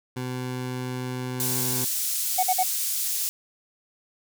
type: tone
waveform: 20% pulse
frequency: 126.7 Hz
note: B2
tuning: 45 cents sharp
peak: -24 dBFS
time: 0.16-1.85 s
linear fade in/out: 10 ms
type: high-pass noise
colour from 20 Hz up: pink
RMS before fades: -27 dBFS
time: 1.4-3.29 s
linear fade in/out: 0 ms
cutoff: 7000 Hz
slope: 12 dB/octave
type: tone bursts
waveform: triangle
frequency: 742 Hz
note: F#5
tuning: 5 cents sharp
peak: -17 dBFS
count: 3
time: 2.38-2.634 s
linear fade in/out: 10 ms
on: 52 ms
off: 49 ms
effects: none